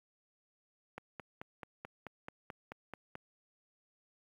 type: click train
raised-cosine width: 0.5 ms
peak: -28 dBFS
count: 11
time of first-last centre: 0.98-3.154 s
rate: 4.6 Hz
effects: high-pass 80 Hz 12 dB/octave + 10-bit